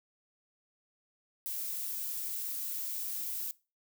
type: noise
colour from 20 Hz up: violet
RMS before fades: -37 dBFS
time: 1.46-3.51 s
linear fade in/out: 0 ms
effects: noise-tail reverb RT60 0.3 s tail -21 dB re dry